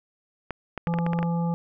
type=clicks; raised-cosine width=0.5 ms; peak=-15 dBFS; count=9; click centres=0.507 / 0.777 / 0.872 / 0.939 / 0.987 / 1.065 / 1.133 / 1.189 / 1.229 s
type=harmonic tone; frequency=169.6 Hz; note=E3; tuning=50 cents sharp; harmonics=1 / 3 / 5 / 7; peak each=-23 / -35 / -34 / -43 dBFS; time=0.87-1.54 s; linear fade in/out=0 ms
effects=none